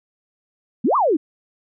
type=exponential two-way sweep; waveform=sine; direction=up then down; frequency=190.4 to 1239 to 274.7 Hz; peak=-14 dBFS; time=0.84-1.17 s; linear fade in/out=10 ms; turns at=0.96 s; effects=none